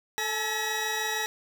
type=tone cluster; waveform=20% pulse; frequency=438.7 / 851 / 1919 Hz; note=A4 / G#5 / A#6; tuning=-5 / +42 / +50 cents; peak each=-30 / -28 / -25 dBFS; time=0.18-1.26 s; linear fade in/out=0 ms; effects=none